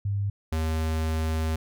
sine / square tone pair in turn, 100.3 / 79.61 Hz, G2 / D#2, +40 / +40 cents, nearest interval major third, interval 400 cents, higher first, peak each -24 / -25 dBFS, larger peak first, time 0.05-0.3 / 0.52-1.56 s, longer second, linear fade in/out 5 ms, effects none

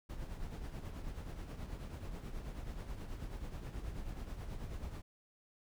brown noise with tremolo, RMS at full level -41 dBFS, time 0.09-5.02 s, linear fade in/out 10 ms, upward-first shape triangle, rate 9.3 Hz, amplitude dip 60%, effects none

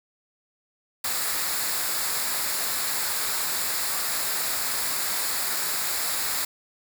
white noise with comb filter, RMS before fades -27 dBFS, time 1.04-6.45 s, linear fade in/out 5 ms, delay 0.33 ms, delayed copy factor -0.55, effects none

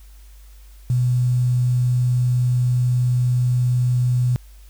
sine tone with quantisation, 124.1 Hz, B2, 9 cents sharp, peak -15 dBFS, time 0.9-4.36 s, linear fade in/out 0 ms, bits 7, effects added 50 Hz sine -41 dBFS peak until 4.69 s + white hiss -55 dBFS RMS until 4.69 s

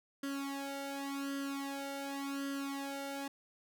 sawtooth tone with flanger, 277.2 Hz, C#4, in tune, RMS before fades -40 dBFS, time 0.23-3.28 s, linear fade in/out 5 ms, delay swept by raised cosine 0.63 to 1.4 ms, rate 0.89 Hz, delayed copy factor +1, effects none

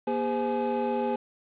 triangle tone cluster, 238.3 / 406.7 / 514 / 845 Hz, A#3 / G#4 / C5 / G#5, +38 / -36 / -31 / +30 cents, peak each -29 dBFS, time 0.07-1.16 s, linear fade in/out 5 ms, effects resampled to 8000 Hz + 8-bit

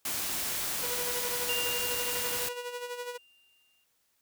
white noise, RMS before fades -33 dBFS, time 0.05-2.49 s, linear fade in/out 5 ms
sawtooth tone with tremolo, 488.4 Hz, B4, 19 cents flat, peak -30 dBFS, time 0.82-3.18 s, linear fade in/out 20 ms, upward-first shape sine, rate 12 Hz, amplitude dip 60%
triangle tone with exponential decay, 2794 Hz, F7, in tune, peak -28 dBFS, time 1.49-3.84 s, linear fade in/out 2 ms, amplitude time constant 510 ms
effects white hiss -73 dBFS RMS until 4.21 s

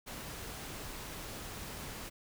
pink noise, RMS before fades -44 dBFS, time 0.06-2.1 s, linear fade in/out 20 ms, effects none

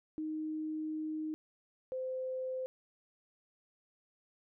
sine tone pair in turn, 311.1 / 516.6 Hz, D#4 / C5, 0 / -22 cents, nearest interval major sixth, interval 878 cents, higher second, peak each -35 / -35 dBFS, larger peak neither, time 0.18-1.34 / 1.92-2.66 s, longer first, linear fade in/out 0 ms, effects none

